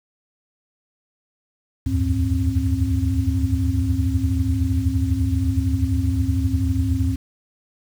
sine tone cluster, 73.2 / 81.5 / 92.8 / 105.4 / 265.6 Hz, D2 / E2 / F#2 / G#2 / C4, -5 / -19 / +6 / +26 / +26 cents, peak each -24 dBFS, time 1.86-7.16 s, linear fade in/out 10 ms, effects 7-bit

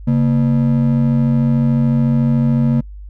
triangle ring-modulated tone, 185 Hz, F#3, in tune, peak -6 dBFS, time 0.07-2.81 s, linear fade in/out 10 ms, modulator 46.9 Hz, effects noise-tail reverb RT60 0.1 s tail -26 dB re dry + added 50 Hz sine -30 dBFS peak until 3.09 s

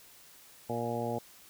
harmonic tone with a mistuned harmonic, 117.7 Hz, A#2, 17 cents sharp, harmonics 1 / 2 / 3 / 4 / 5 / 6 / 7, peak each -39 / -38 / -41 / -37 / -39 / -40 / -39 dBFS, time 0.69-1.19 s, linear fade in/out 10 ms, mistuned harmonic 7, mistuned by +18 cents, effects white hiss -56 dBFS RMS until 1.49 s

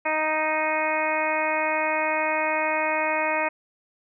harmonic tone, 311.1 Hz, D#4, in tune, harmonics 1 / 2 / 3 / 4 / 5 / 6 / 7 / 8, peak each -35 / -27 / -27 / -33 / -34 / -32 / -30 / -30 dBFS, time 0.05-3.49 s, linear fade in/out 10 ms, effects none

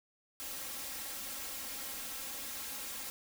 white noise with comb filter, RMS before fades -42 dBFS, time 0.4-3.1 s, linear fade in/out 0 ms, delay 3.7 ms, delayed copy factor +0.95, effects none

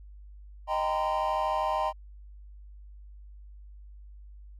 triangle chord, C minor seventh, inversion first, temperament equal with one note detuned, 622.3 / 784 / 932.3 / 1025 Hz, Eb5 / G5 / Bb5 / C6, 0 / 0 / 0 / -36 cents, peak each -29 dBFS, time 0.67-1.93 s, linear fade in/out 50 ms, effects tanh soft clip ceiling -17 dBFS + added 50 Hz sine -45 dBFS peak until 4.59 s

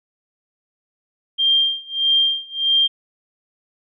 sine tone with tremolo, 3187 Hz, G7, 28 cents sharp, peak -12 dBFS, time 1.38-2.88 s, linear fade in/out 20 ms, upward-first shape sine, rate 1.6 Hz, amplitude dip 95%, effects none

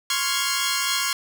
10% pulse chord, Db major seventh, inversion third, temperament equal, 1046.5 / 1108.7 / 1396.9 / 1661.2 Hz, C6 / Db6 / F6 / Ab6, 0 / 0 / 0 / 0 cents, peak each -19 dBFS, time 0.1-1.13 s, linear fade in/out 2 ms, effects none

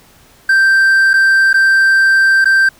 triangle tone with dropouts, 1568 Hz, G6, in tune, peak -5 dBFS, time 0.49-2.69 s, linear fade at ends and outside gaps 5 ms, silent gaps 1.134-1.138 / 1.531-1.541 / 2.445-2.455 s, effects pink hiss -46 dBFS RMS until 2.79 s

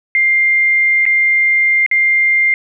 sine tone with dropouts, 2100 Hz, C7, 6 cents sharp, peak -9 dBFS, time 0.15-2.54 s, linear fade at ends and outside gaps 1 ms, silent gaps 1.054-1.063 / 1.863-1.913 s, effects none

